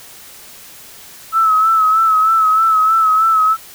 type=tone with vibrato; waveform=sine; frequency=1300 Hz; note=E6; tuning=24 cents flat; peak=-9 dBFS; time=1.32-3.57 s; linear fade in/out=50 ms; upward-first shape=sine; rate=3.2 Hz; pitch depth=43 cents each way; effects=white hiss -38 dBFS RMS until 3.74 s